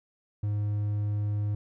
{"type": "tone", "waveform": "triangle", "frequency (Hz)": 103.83, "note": "G#2", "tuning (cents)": 0, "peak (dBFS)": -24, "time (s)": [0.43, 1.55], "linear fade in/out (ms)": 5, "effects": []}